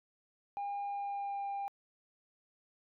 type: tone with pitch glide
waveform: sine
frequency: 807 to 798.2 Hz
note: G#5 to G5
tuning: -50 to +31 cents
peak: -33 dBFS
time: 0.57-1.68 s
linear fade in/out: 0 ms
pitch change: -19 cents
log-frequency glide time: 0.84-1.48 s
effects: tanh soft clip ceiling -34 dBFS